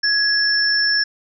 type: tone pair together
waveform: sine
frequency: 1672 / 5376 Hz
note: G#6 / E8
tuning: +11 / +33 cents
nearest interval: octave + minor sixth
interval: 2022 cents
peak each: -18 / -17 dBFS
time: 0.03-1.04 s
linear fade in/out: 10 ms
effects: none